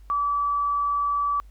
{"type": "tone", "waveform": "sine", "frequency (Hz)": 1152, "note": "D6", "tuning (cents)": -34, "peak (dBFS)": -21, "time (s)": [0.1, 1.4], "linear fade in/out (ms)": 0, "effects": ["added 50 Hz sine -44 dBFS peak until 1.5 s", "pink hiss -65 dBFS RMS until 1.5 s"]}